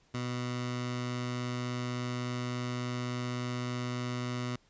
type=tone with notch filter; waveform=15% pulse; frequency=123.47 Hz; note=B2; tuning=in tune; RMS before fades=-35 dBFS; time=0.14-4.56 s; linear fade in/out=5 ms; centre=440 Hz; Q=1.6; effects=pink hiss -67 dBFS RMS until 4.69 s + resampled to 16000 Hz